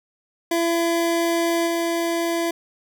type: tone with level steps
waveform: 25% pulse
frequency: 337 Hz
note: E4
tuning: 38 cents sharp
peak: -15 / -17 dBFS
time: 0.51-2.51 s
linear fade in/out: 5 ms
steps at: 1.66 s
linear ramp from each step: 20 ms
effects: none